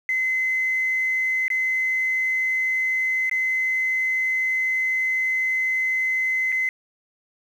sine tone with dropouts, 2048 Hz, C7, 38 cents flat, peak -19 dBFS, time 0.09-6.69 s, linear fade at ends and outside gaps 1 ms, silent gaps 1.481-1.502 / 3.296-3.313 / 6.52-6.524 s, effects tanh soft clip ceiling -15 dBFS + 8-bit

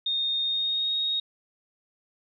sine tone with pitch glide, 3682 to 3746 Hz, A#7 to A#7, -22 to +8 cents, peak -24 dBFS, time 0.06-1.2 s, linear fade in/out 5 ms, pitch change +30 cents, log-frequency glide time 0.43-0.96 s, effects none

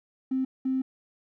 triangle tone bursts at uneven times, 262.1 Hz, C4, 3 cents sharp, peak -20 dBFS, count 2, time 0.31-0.45 / 0.65-0.82 s, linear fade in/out 10 ms, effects tanh soft clip ceiling -22 dBFS

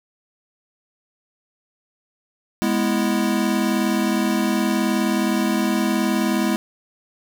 square chord, E major, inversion first, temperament equal, 207.7 / 246.9 / 329.6 Hz, G#3 / B3 / E4, 0 / 0 / 0 cents, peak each -22 / -24 / -24 dBFS, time 2.62-6.56 s, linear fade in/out 0 ms, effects none

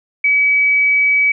sine tone, 2280 Hz, C#7, 48 cents sharp, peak -10 dBFS, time 0.24-1.32 s, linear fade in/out 5 ms, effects none

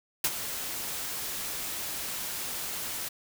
white noise with ADSR envelope, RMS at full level -24 dBFS, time 0.24-3.09 s, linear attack 4 ms, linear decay 50 ms, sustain -11 dB, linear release 12 ms, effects none

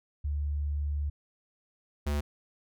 sine / square tone pair in turn, 72.9 / 72.9 Hz, D2 / D2, -12 / -12 cents, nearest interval unison, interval 0 cents, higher neither, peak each -28 dBFS, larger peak neither, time 0.24-1.1 / 2.06-2.21 s, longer first, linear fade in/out 10 ms, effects none

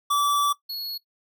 square tone pair in turn, 1156 / 4346 Hz, D6 / C#8, -28 / -35 cents, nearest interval octave + major seventh, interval 2293 cents, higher second, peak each -20 / -30 dBFS, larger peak first, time 0.1-0.53 / 0.69-0.98 s, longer first, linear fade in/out 10 ms, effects noise-tail reverb RT60 0.1 s tail -17 dB re dry

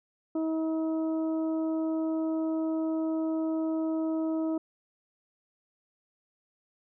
harmonic tone, 319.7 Hz, D#4, 47 cents sharp, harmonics 1 / 2 / 3 / 4, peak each -27 / -36 / -46 / -48 dBFS, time 0.35-4.58 s, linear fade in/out 5 ms, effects none

